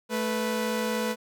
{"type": "tone pair together", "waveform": "sawtooth", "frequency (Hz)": [218.8, 493.9], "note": ["A3", "B4"], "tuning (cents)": [-9, 0], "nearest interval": "octave + major second", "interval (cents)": 1409, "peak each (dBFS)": -25, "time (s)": [0.09, 1.16], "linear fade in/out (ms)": 50, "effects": []}